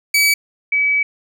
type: tone pair in turn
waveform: sawtooth / sine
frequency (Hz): 2285 / 2285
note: D7 / D7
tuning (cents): -48 / -48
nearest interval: unison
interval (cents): 0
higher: neither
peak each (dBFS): -8 / -13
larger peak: first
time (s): 0.14-0.34 / 0.72-1.03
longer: second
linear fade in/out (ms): 5
effects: none